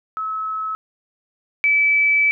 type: tone pair in turn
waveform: sine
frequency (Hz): 1293 / 2304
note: E6 / D7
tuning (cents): -34 / -34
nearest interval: minor seventh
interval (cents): 1000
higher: second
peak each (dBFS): -22 / -13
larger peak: second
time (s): 0.17-0.75 / 1.64-2.31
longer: second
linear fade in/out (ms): 0
effects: none